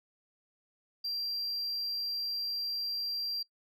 sine tone, 4734 Hz, D8, 13 cents sharp, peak -30 dBFS, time 1.04-3.43 s, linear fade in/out 10 ms, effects noise-tail reverb RT60 0.1 s tail -22 dB re dry + tanh soft clip ceiling -31 dBFS

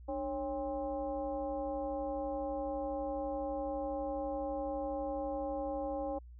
sine tone with frequency modulation, 550 Hz, C#5, 14 cents flat, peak -34 dBFS, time 0.08-6.19 s, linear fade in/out 10 ms, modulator 251 Hz, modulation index 1.1, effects added 60 Hz sine -49 dBFS peak until 6.39 s

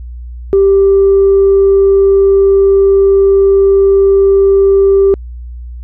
sine tone, 392.3 Hz, G4, 1 cent sharp, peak -3 dBFS, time 0.53-5.14 s, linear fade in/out 0 ms, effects tanh soft clip ceiling -1 dBFS + added 60 Hz sine -23 dBFS peak until 5.83 s

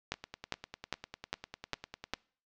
two click trains, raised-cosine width 0.2 ms, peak -15 / -24 dBFS, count 6 / 21, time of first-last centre 0.12-2.136 / 0.14-2.14 s, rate 2.48 / 10 Hz, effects noise-tail reverb RT60 0.5 s tail -26 dB re dry + low-pass 6000 Hz 12 dB/octave

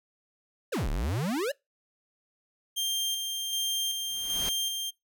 square exponential two-way sweep, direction down then up, 624 to 32.7 to 607 Hz, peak -28 dBFS, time 0.72-1.52 s, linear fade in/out 10 ms, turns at 0.89 s
sawtooth tone with tremolo, 3182 Hz, G7, 25 cents sharp, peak -24 dBFS, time 2.76-4.91 s, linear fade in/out 20 ms, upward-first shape square, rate 1.3 Hz, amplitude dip 35%
pink noise with exponential growth, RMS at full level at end -34 dBFS, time 3.93-4.49 s, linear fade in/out 0 ms, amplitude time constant 120 ms
effects noise-tail reverb RT60 0.2 s tail -24 dB re dry

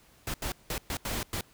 pink noise bursts at uneven times, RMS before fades -33 dBFS, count 6, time 0.27-0.34 / 0.42-0.52 / 0.7-0.78 / 0.9-0.97 / 1.05-1.23 / 1.33-1.41 s, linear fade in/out 2 ms, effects pink hiss -60 dBFS RMS until 1.53 s

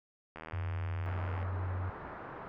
click train, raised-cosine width 0.5 ms, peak -29 dBFS, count 86, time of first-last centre 0.36-1.428 s, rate 79.6 Hz
sine tone with vibrato, 91.8 Hz, F#2, 13 cents flat, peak -33 dBFS, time 0.53-1.9 s, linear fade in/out 5 ms, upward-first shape sine, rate 19 Hz, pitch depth 11 cents each way
white low-pass noise, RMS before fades -45 dBFS, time 1.06-2.48 s, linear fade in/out 0 ms, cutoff 1400 Hz, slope 24 dB/octave
effects none

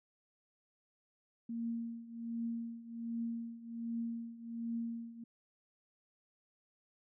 sine tone with tremolo, 231.6 Hz, A#3, 11 cents flat, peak -34 dBFS, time 1.49-5.24 s, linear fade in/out 5 ms, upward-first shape triangle, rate 1.3 Hz, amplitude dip 85%, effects none

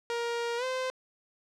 sawtooth tone with pitch glide, 470.4 to 515.9 Hz, A#4 to C5, +16 to -24 cents, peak -26 dBFS, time 0.1-0.9 s, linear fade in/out 0 ms, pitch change +160 cents, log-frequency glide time 0.57-0.64 s, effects low-pass 6000 Hz 12 dB/octave + 11-bit

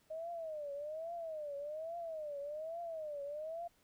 sine tone with vibrato, 622.3 Hz, D#5, in tune, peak -40 dBFS, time 0.1-3.68 s, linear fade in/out 10 ms, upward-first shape triangle, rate 1.2 Hz, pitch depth 190 cents each way, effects pink hiss -72 dBFS RMS until 3.83 s

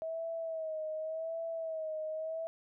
sine tone with vibrato, 642 Hz, E5, 46 cents flat, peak -35 dBFS, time 0.02-2.47 s, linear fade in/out 0 ms, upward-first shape sine, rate 0.88 Hz, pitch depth 50 cents each way, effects none

